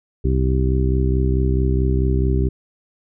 harmonic tone, 64.6 Hz, C2, 21 cents flat, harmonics 1 / 2 / 3 / 4 / 5 / 6, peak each -17 / -21 / -28 / -28 / -28 / -25 dBFS, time 0.24-2.49 s, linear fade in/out 10 ms, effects none

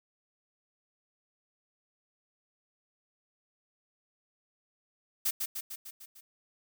blue noise with echo, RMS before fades -29 dBFS, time 5.25-5.31 s, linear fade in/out 10 ms, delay 150 ms, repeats 6, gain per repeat -4 dB, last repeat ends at 6.21 s, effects none

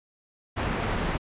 pink low-pass noise, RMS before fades -28 dBFS, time 0.56-1.18 s, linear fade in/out 20 ms, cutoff 2300 Hz, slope 12 dB/octave, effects resampled to 8000 Hz

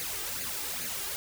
white noise with flanger, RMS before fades -35 dBFS, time 0-1.16 s, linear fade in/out 0 ms, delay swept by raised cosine 0.44 to 2.54 ms, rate 2.4 Hz, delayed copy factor +0.65, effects none

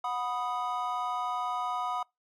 triangle chord, B major, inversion second, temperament equal with one note detuned, 731.5 / 987.8 / 1244.5 Hz, F#5 / B5 / D#6, -20 / 0 / 0 cents, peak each -32 dBFS, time 0.04-2.03 s, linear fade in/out 5 ms, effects noise-tail reverb RT60 0.2 s tail -26 dB re dry + MP3 64 kbps

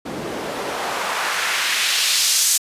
white noise with band-pass filter sweep, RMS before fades -21 dBFS, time 0.05-2.58 s, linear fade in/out 10 ms, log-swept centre 240 to 7300 Hz, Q 1.1, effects resampled to 32000 Hz

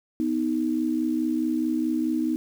sine tone pair together, 248.9 / 313.6 Hz, B3 / D#4, +14 / +14 cents, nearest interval major third, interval 400 cents, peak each -26 / -24 dBFS, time 0.2-2.36 s, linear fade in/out 0 ms, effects 8-bit

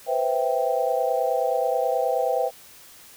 sine chord, C major seventh, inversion third, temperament equal, 493.9 / 523.3 / 659.3 / 784 Hz, B4 / C5 / E5 / G5, 0 / 0 / 0 / 0 cents, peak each -26 dBFS, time 0.06-2.51 s, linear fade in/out 50 ms, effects white hiss -48 dBFS RMS until 3.16 s

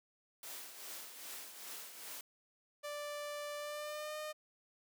white noise with tremolo, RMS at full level -46 dBFS, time 0.43-2.21 s, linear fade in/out 2 ms, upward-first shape triangle, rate 2.5 Hz, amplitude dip 60%
sawtooth tone with pitch glide, 587.3 to 610.8 Hz, D5 to D#5, 0 to -32 cents, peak -37 dBFS, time 2.83-4.33 s, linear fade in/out 20 ms, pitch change +68 cents, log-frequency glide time 3.57-4.18 s
effects high-pass 300 Hz 12 dB/octave

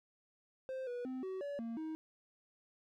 triangle tone with pitch steps, 523 / 487.1 / 258.2 / 377.8 / 571 / 229.9 / 315.9 Hz, C5 / B4 / C4 / F#4 / D5 / A#3 / D#4, -1 / -24 / -23 / +36 / -49 / -24 / +26 cents, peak -37 dBFS, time 0.69-1.95 s, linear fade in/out 0 ms, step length 180 ms, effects none

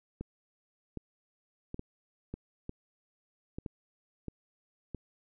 clicks, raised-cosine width 3 ms, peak -25 dBFS, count 10, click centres 0.21 / 0.973 / 1.744 / 1.794 / 2.34 / 2.694 / 3.585 / 3.662 / 4.283 / 4.947 s, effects none

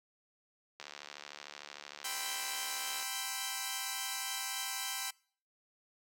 click train, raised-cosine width 0.2 ms, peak -27 dBFS, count 164, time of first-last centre 0.8-3.027 s, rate 73.2 Hz
5% pulse chord, C major seventh, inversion second, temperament equal, 784 / 987.8 / 1046.5 / 1318.5 Hz, G5 / B5 / C6 / E6, 0 / 0 / 0 / 0 cents, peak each -28 / -30 / -31 / -33 dBFS, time 2.04-5.11 s, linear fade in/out 10 ms
effects noise-tail reverb RT60 0.5 s tail -25 dB re dry + high-pass 400 Hz 12 dB/octave

